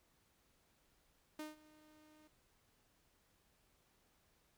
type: tone with ADSR envelope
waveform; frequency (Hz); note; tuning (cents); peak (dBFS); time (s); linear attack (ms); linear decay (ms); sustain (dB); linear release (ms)
sawtooth; 306.6; D#4; -25; -39; 1.39-2.28; 4; 160; -21; 10
effects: pink hiss -75 dBFS RMS until 4.57 s